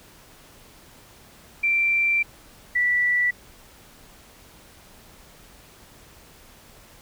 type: tone pair in turn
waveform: sine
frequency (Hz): 2352 / 1960.8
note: D7 / B6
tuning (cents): +2 / -13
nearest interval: minor third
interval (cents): 315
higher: first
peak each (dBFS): -18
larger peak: neither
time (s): 1.63-2.23 / 2.75-3.31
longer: first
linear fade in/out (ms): 10
effects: pink hiss -50 dBFS RMS until 7.01 s